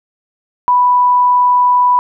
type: tone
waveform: sine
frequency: 987.8 Hz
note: B5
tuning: in tune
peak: -7 dBFS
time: 0.68-1.99 s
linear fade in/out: 0 ms
effects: none